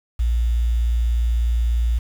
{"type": "tone with quantisation", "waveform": "sine", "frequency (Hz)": 58.27, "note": "A#1", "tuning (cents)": 0, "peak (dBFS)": -16, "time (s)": [0.19, 1.99], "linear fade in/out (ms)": 10, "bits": 7, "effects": []}